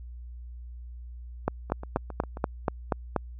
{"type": "two click trains", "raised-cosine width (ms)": 1, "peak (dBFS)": [-10, -24], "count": [8, 6], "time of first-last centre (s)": [[1.48, 3.163], [1.7, 2.371]], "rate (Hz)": [4.16, 7.45], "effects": ["added 60 Hz sine -39 dBFS peak until 3.39 s"]}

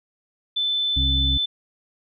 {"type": "tone", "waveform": "sine", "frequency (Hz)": 3520, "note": "A7", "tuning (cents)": 0, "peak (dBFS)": -20, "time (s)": [0.56, 1.46], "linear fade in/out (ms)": 10}
{"type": "harmonic tone", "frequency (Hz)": 67, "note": "C2", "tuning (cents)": 42, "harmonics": [1, 2, 4], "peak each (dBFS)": [-21, -29, -31], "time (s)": [0.96, 1.38], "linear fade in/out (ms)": 10}
{"effects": []}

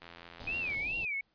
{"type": "click train", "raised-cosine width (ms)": 0.3, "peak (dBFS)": -32, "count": 63, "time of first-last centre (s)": [0.02, 0.747], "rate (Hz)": 85.3}
{"type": "band-stop noise", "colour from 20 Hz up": "pink", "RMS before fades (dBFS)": -46, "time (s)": [0.4, 1.05], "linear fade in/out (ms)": 0, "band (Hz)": [950, 2900], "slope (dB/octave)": 96}
{"type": "tone with vibrato", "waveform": "sine", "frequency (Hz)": 2458, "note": "D#7", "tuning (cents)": -22, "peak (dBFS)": -32, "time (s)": [0.47, 1.21], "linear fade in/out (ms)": 5, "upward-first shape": "sine", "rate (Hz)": 2.5, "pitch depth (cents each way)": 200}
{"effects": ["pink hiss -74 dBFS RMS until 1.34 s", "resampled to 11025 Hz"]}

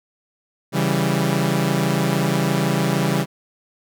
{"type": "chord", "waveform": "sawtooth", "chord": "C# diminished", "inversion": "none", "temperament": "equal", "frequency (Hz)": [138.59, 164.81, 196], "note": ["C#3", "E3", "G3"], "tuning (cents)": [0, 0, 0], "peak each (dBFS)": [-18, -18, -18], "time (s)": [0.72, 3.26], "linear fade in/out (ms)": 50, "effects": []}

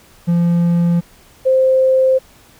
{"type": "tone pair in turn", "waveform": ["triangle", "sine"], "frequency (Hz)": [171.8, 523.1], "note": ["F3", "C5"], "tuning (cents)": [-28, -1], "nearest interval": "octave + perfect fifth", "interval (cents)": 1927, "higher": "second", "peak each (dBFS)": -9, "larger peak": "neither", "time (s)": [[0.27, 1.01], [1.45, 2.19]], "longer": "neither", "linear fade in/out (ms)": 20, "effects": ["pink hiss -47 dBFS RMS until 2.59 s"]}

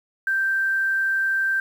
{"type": "tone with quantisation", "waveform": "sine", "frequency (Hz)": 1568, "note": "G6", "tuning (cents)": 0, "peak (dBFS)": -19, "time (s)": [0.27, 1.6], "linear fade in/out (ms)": 2, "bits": 8, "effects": []}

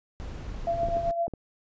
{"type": "noise", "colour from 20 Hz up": "brown", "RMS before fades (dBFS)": -36, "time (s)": [0.2, 1.11], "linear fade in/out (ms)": 0}
{"type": "tone with tremolo", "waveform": "sine", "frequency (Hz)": 680, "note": "F5", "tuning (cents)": -46, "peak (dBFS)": -22, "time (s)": [0.67, 1.27], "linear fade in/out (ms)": 2, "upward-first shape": "triangle", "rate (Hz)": 7.8, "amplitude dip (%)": 65}
{"type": "clicks", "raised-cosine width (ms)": 2, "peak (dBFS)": -23, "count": 5, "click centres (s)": [0.833, 0.886, 0.969, 1.28, 1.337]}
{"effects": ["resampled to 16000 Hz"]}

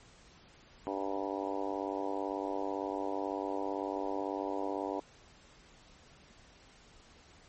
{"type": "harmonic tone with a mistuned harmonic", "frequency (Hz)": 98, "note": "G2", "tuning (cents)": 0, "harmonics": [3, 4, 5, 6, 7, 8, 9, 10], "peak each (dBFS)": [-39, -40, -41, -42, -42, -43, -44, -44], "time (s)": [0.87, 5], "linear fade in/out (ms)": 0, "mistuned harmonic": 10, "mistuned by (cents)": -21, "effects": ["pink hiss -59 dBFS RMS until 7.48 s", "MP3 32 kbps"]}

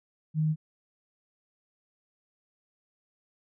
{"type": "tone", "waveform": "sine", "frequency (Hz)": 155.56, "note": "D#3", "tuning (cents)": 0, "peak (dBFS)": -23, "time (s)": [0.34, 0.56], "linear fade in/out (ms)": 50, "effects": []}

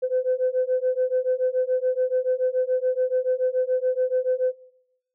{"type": "beating tone pair", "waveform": "sine", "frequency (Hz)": [506, 513], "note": ["B4", "C5"], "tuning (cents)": [42, -34], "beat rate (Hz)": 7, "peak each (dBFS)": [-23, -23], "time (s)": [0.02, 4.53], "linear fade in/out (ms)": 20, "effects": ["noise-tail reverb RT60 0.8 s tail -19 dB re dry", "tanh soft clip ceiling -14 dBFS"]}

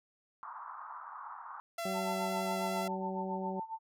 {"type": "band-pass noise", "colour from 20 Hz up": "pink", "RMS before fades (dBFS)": -46, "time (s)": [0.43, 1.6], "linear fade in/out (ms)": 0, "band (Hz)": [900, 1300], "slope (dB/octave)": 48}
{"type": "tone with vibrato", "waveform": "sawtooth", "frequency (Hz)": 674, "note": "E5", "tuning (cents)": 38, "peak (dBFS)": -32, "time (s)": [1.78, 2.88], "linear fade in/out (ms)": 5, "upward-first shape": "square", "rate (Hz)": 9.6, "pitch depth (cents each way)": 8}
{"type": "harmonic tone", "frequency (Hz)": 189.7, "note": "F#3", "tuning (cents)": 43, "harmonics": [1, 2, 3, 4], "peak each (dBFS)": [-38, -41, -43, -44], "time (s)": [1.85, 3.6], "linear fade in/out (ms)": 5}
{"type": "tone with tremolo", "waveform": "sine", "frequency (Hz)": 892, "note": "A5", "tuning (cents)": 23, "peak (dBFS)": -35, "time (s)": [1.93, 3.79], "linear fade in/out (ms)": 50, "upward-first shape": "sine", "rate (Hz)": 7.3, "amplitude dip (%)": 85}
{"effects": []}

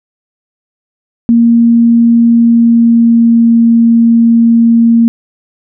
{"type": "tone with pitch glide", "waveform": "sine", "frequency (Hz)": [233.2, 231.3], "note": ["A#3", "A#3"], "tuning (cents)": [1, -13], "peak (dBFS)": -3, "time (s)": [1.29, 5.08], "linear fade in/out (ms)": 0, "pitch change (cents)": -14, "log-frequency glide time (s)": [2.28, 3.6], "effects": []}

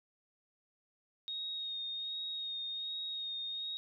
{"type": "tone with vibrato", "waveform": "sine", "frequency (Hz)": 3729, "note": "A#7", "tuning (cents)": 0, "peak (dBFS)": -37, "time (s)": [1.28, 3.77], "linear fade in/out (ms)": 0, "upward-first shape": "sine", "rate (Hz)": 1.3, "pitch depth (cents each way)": 20, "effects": []}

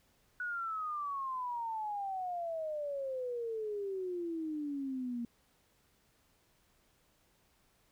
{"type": "exponential sweep", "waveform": "sine", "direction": "down", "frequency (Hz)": [1480, 233.1], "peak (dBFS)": -35, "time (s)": [0.4, 5.25], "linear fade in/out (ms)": 2, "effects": ["pink hiss -71 dBFS RMS until 7.91 s"]}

